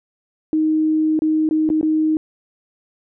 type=tone with dropouts; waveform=sine; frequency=312.3 Hz; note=D#4; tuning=7 cents sharp; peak=-14 dBFS; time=0.53-2.17 s; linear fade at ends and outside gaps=1 ms; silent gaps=1.191-1.22 / 1.49-1.51 / 1.691-1.701 / 1.812-1.829 s; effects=none